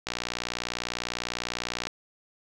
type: click train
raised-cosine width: 0.2 ms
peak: -12 dBFS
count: 109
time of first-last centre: 0.07-1.87 s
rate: 60 Hz
effects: none

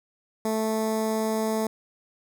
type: tone with notch filter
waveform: 15% pulse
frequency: 219.6 Hz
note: A3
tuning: 3 cents flat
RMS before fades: -26 dBFS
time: 0.45-1.67 s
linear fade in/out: 2 ms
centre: 2800 Hz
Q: 0.61
effects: none

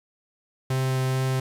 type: tone with vibrato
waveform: 45% pulse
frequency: 130.81 Hz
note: C3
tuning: in tune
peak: -22 dBFS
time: 0.7-1.4 s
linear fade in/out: 5 ms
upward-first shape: triangle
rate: 2.3 Hz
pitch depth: 8 cents each way
effects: resampled to 32000 Hz + 9-bit

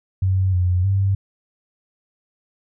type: tone with pitch steps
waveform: sine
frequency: 94.5 / 90.2 / 97.6 Hz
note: F#2 / F#2 / G2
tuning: +37 / -44 / -7 cents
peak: -15 dBFS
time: 0.22-1.15 s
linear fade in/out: 5 ms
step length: 310 ms
effects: none

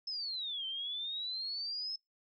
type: exponential two-way sweep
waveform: sine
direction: down then up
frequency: 5270 to 3090 to 5250 Hz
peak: -36 dBFS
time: 0.07-1.96 s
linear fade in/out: 5 ms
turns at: 0.66 s
effects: noise-tail reverb RT60 0.2 s tail -26 dB re dry

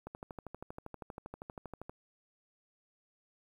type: click train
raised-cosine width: 1 ms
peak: -29 dBFS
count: 24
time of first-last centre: 0.07-1.895 s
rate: 12.6 Hz
effects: 10-bit

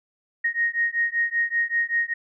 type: beating tone pair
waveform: sine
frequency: 1864.7 / 1869.9 Hz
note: A#6 / A#6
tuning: 0 / +5 cents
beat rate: 5.2 Hz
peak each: -24 dBFS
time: 0.44-2.14 s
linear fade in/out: 10 ms
effects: none

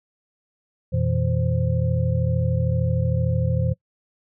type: tone cluster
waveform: sine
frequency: 86.9 / 120.1 / 162.3 / 521 Hz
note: F2 / B2 / E3 / C5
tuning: -8 / -48 / -27 / -7 cents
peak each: -24 / -22 / -25 / -30 dBFS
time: 0.92-3.74 s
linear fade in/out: 20 ms
effects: noise-tail reverb RT60 0.1 s tail -22 dB re dry

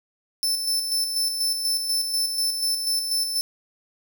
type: tone with tremolo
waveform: sawtooth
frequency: 5290 Hz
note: E8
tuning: 5 cents sharp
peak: -18 dBFS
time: 0.43-3.41 s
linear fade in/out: 0 ms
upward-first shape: square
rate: 4.1 Hz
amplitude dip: 45%
effects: none

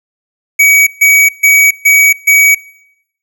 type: tone bursts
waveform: square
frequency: 2265 Hz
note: C#7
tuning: 37 cents sharp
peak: -4 dBFS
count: 5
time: 0.59-2.55 s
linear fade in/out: 10 ms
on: 280 ms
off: 140 ms
effects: noise-tail reverb RT60 0.8 s tail -22 dB re dry

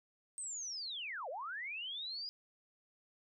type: linear two-way sweep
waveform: sine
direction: down then up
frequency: 8480 to 483.7 to 4957 Hz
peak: -40 dBFS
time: 0.38-2.29 s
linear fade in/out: 0 ms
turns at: 1.29 s
effects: none

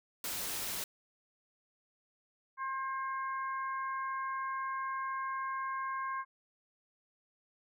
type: noise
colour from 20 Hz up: white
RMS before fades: -38 dBFS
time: 0.24-0.84 s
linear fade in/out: 2 ms
type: harmonic tone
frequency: 533 Hz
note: C5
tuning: 32 cents sharp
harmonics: 2 / 3 / 4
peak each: -35 / -42 / -50 dBFS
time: 2.57-6.25 s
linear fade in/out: 50 ms
effects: none

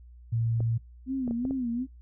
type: tone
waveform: sine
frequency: 114.9 Hz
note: A#2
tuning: 25 cents flat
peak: -24 dBFS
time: 0.32-0.78 s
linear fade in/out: 10 ms
type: clicks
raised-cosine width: 2 ms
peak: -23 dBFS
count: 5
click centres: 0.605 / 1.278 / 1.31 / 1.452 / 1.509 s
type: tone with vibrato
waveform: sine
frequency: 250 Hz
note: B3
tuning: 21 cents sharp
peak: -27 dBFS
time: 1.06-1.87 s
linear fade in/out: 50 ms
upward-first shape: sine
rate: 2.7 Hz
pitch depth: 130 cents each way
effects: noise-tail reverb RT60 0.2 s tail -24 dB re dry + added 60 Hz sine -47 dBFS peak until 2.01 s

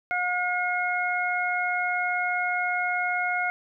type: harmonic tone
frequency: 719 Hz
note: F#5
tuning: 50 cents flat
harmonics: 1 / 2 / 3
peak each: -28 / -28 / -28 dBFS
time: 0.11-3.5 s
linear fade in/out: 0 ms
effects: none

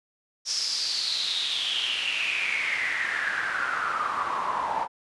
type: noise with band-pass filter sweep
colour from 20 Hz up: pink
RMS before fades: -28 dBFS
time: 0.45-4.88 s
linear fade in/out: 50 ms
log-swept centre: 5500 to 870 Hz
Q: 7.7
effects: resampled to 24000 Hz

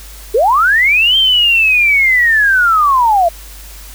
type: linear two-way sweep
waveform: sine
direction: up then down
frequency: 392 to 3173 to 652 Hz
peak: -7 dBFS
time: 0.34-3.29 s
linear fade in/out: 10 ms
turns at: 1.17 s
effects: added 50 Hz sine -32 dBFS peak until 3.94 s + white hiss -36 dBFS RMS until 3.94 s

